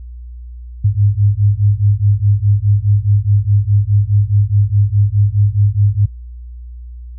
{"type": "beating tone pair", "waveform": "sine", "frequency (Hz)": [100, 104.8], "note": ["G2", "G#2"], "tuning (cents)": [35, 16], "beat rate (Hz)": 4.8, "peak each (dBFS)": -13, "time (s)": [0.84, 6.06], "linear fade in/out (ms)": 10, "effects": ["noise-tail reverb RT60 0.1 s tail -19 dB re dry", "added 60 Hz sine -28 dBFS peak until 7.18 s"]}